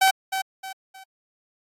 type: tone with echo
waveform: sawtooth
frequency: 766 Hz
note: G5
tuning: 40 cents flat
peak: -11 dBFS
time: 0.01-0.11 s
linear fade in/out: 10 ms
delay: 310 ms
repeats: 3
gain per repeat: -9 dB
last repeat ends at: 1.04 s
effects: AAC 48 kbps